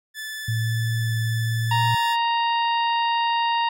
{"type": "tone with vibrato", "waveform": "sawtooth", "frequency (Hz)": 1743, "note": "A6", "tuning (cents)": -17, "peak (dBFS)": -27, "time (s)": [0.14, 2.17], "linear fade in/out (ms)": 50, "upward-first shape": "triangle", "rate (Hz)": 19, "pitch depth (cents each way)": 11}
{"type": "tone with pitch glide", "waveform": "sine", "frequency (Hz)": [112.7, 115.94], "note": ["A2", "A#2"], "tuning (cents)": [42, -9], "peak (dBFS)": -21, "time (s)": [0.48, 1.95], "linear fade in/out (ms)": 5, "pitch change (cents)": 49, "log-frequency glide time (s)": [1.67, 1.78]}
{"type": "harmonic tone", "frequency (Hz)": 932.3, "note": "A#5", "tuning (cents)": 0, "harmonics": [1, 2, 3, 4, 5], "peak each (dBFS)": [-20, -30, -29, -33, -39], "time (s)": [1.71, 3.69], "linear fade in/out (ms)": 5}
{"effects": []}